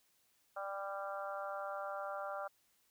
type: harmonic tone with a mistuned harmonic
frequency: 197.1 Hz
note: G3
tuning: 10 cents sharp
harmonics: 3 / 4 / 5 / 6 / 7 / 8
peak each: -43 / -45 / -53 / -47 / -46 / -59 dBFS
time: 0.56-2.48 s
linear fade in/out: 10 ms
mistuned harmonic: 5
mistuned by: +22 cents
effects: white hiss -74 dBFS RMS until 2.9 s